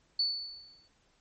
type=tone with exponential decay; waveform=sine; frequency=4471 Hz; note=C#8; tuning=14 cents sharp; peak=-24 dBFS; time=0.19-0.88 s; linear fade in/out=5 ms; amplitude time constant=150 ms; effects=pink hiss -69 dBFS RMS until 1.2 s + MP3 32 kbps